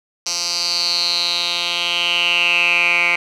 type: tone with band-pass filter sweep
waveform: 10% pulse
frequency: 173.5 Hz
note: F3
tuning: 11 cents flat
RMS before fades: -18 dBFS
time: 0.26-3.16 s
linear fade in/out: 5 ms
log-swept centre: 5400 to 2200 Hz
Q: 6.8
effects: none